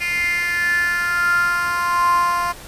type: tone with high-pass filter sweep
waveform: 10% pulse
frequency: 349.2 Hz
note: F4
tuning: in tune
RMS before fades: -19 dBFS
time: 0-2.53 s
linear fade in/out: 20 ms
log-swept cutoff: 2300 to 890 Hz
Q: 8.5
effects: pink hiss -38 dBFS RMS until 2.67 s + resampled to 32000 Hz